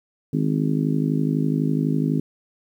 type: harmonic tone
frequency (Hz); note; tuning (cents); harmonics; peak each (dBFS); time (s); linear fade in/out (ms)
52; G#1; +3; 3 / 4 / 5 / 6 / 7 / 8; -22 / -27 / -23 / -29 / -35 / -34; 0.33-2.2; 5
effects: 9-bit